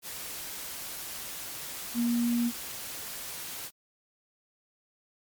sine tone in noise, 237.4 Hz, A#3, 32 cents sharp, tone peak -24 dBFS, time 1.94-2.52 s, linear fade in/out 50 ms, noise white, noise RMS -39 dBFS, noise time 0.02-3.71 s, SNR +12 dB, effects MP3 96 kbps

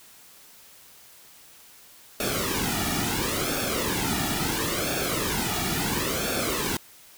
pink noise with flanger, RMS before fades -27 dBFS, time 2.2-6.77 s, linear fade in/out 2 ms, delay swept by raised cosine 1 to 1.95 ms, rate 0.73 Hz, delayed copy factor -0.75, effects white hiss -51 dBFS RMS until 7.17 s

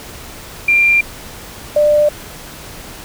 sine tone pair in turn, 2381 / 595.2 Hz, D7 / D5, +23 / +23 cents, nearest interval 2 octaves, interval 2400 cents, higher first, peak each -8 dBFS, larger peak neither, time 0.68-1.01 / 1.76-2.09 s, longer neither, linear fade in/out 5 ms, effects pink hiss -33 dBFS RMS until 3.04 s

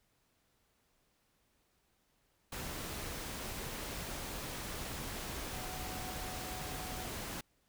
sine tone in noise, 740 Hz, F#5, in tune, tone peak -48 dBFS, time 5.53-7.06 s, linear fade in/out 5 ms, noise pink, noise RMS -42 dBFS, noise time 2.52-7.41 s, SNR -9 dB, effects pink hiss -75 dBFS RMS until 7.68 s

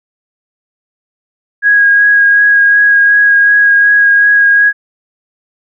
sine tone with vibrato, 1646 Hz, G#6, 16 cents flat, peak -4 dBFS, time 1.62-4.73 s, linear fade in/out 50 ms, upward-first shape sine, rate 2.7 Hz, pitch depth 14 cents each way, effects none

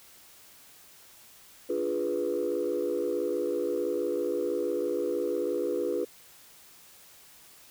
sine chord, D diminished seventh, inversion none, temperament equal, 293.7 / 349.2 / 415.3 / 493.9 Hz, D4 / F4 / Ab4 / Cb5, 0 / 0 / 0 / 0 cents, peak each -35 / -31 / -31 / -30 dBFS, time 1.69-6.05 s, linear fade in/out 10 ms, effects tanh soft clip ceiling -20 dBFS + white hiss -54 dBFS RMS until 7.7 s

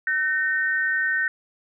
sine tone pair together, 1525.8 / 1836 Hz, G6 / A#6, -47 / -27 cents, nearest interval minor third, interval 320 cents, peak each -23 / -23 dBFS, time 0.07-1.28 s, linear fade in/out 2 ms, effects none

